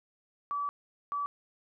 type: tone bursts at uneven times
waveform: sine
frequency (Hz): 1150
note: D6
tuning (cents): -37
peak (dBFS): -30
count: 2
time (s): 0.51-0.69 / 1.12-1.26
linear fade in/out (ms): 0
effects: none